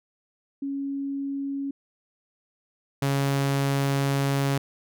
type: tone pair in turn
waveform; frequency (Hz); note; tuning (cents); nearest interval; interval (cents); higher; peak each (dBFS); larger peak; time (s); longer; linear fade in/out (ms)
sine / sawtooth; 277.2 / 138.6; C#4 / C#3; 0 / 0; octave; 1200; first; -27 / -18; second; 0.62-1.71 / 3.02-4.58; second; 5
effects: none